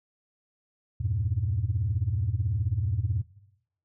sine chord, E diminished, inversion none, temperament equal, 82.41 / 98 / 116.54 Hz, E2 / G2 / Bb2, 0 / 0 / 0 cents, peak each -31 / -27 / -29 dBFS, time 1-3.22 s, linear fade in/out 10 ms, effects noise-tail reverb RT60 0.8 s tail -18 dB re dry + tanh soft clip ceiling -17 dBFS

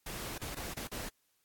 pink noise with dropouts, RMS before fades -41 dBFS, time 0.06-1.09 s, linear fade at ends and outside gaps 5 ms, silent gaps 0.381-0.414 / 0.549-0.567 / 0.739-0.767 / 0.874-0.915 s, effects white hiss -75 dBFS RMS until 1.44 s + AAC 64 kbps

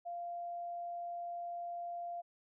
sine tone, 694 Hz, F5, 11 cents flat, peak -39 dBFS, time 0.05-2.22 s, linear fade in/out 20 ms, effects none

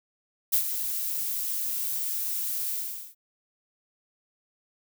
violet noise with ADSR envelope, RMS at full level -21 dBFS, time 0.52-3.15 s, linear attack 18 ms, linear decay 86 ms, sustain -9 dB, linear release 440 ms, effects none

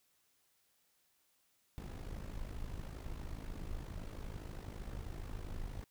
brown noise with amplitude modulation, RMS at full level -41 dBFS, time 1.78-5.84 s, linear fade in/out 0 ms, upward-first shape sine, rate 52.4 Hz, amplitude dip 70%, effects white hiss -75 dBFS RMS until 5.9 s

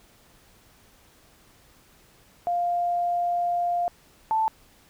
sine tone pair in turn, 700 / 881.9 Hz, F5 / A5, +4 / +4 cents, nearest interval major third, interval 400 cents, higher second, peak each -22 / -20 dBFS, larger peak second, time 2.47-3.88 / 4.31-4.48 s, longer first, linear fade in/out 0 ms, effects pink hiss -57 dBFS RMS until 4.89 s

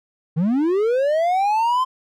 triangle linear sweep, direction up, 146.83 to 1046.5 Hz, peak -14 dBFS, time 0.36-1.85 s, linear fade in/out 20 ms, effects none

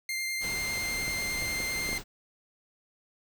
sawtooth tone with vibrato, 2100 Hz, C7, 6 cents sharp, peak -27 dBFS, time 0.09-1.98 s, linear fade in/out 2 ms, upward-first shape sine, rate 10 Hz, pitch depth 12 cents each way
pink band-stop noise, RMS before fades -39 dBFS, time 0.4-2.04 s, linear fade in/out 50 ms, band 8700 to 13000 Hz, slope 96 dB/octave
clicks, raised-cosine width 2 ms, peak -25 dBFS, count 5, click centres 1.08 / 1.424 / 1.603 / 1.891 / 1.93 s
effects none

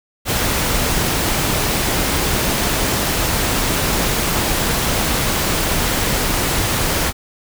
pink noise, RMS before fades -18 dBFS, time 0.25-7.13 s, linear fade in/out 50 ms, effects none

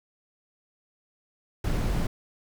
brown noise, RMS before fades -26 dBFS, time 1.64-2.07 s, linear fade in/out 5 ms, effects none

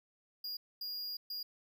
square tone bursts at uneven times, 4845 Hz, D#8, 47 cents flat, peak -39 dBFS, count 3, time 0.44-0.57 / 0.81-1.17 / 1.3-1.43 s, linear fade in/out 5 ms, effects none

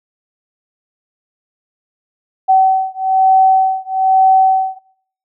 sine beating tone pair, 761 / 762.1 Hz, F#5 / G5, +48 / -49 cents, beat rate 1.1 Hz, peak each -12 dBFS, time 2.48-4.79 s, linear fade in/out 20 ms, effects noise-tail reverb RT60 0.6 s tail -20 dB re dry

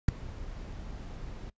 brown noise with ADSR envelope, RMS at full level -19 dBFS, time 0.08-1.5 s, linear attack 5 ms, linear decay 6 ms, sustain -22 dB, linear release 7 ms, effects noise-tail reverb RT60 0.1 s tail -21 dB re dry + resampled to 16000 Hz

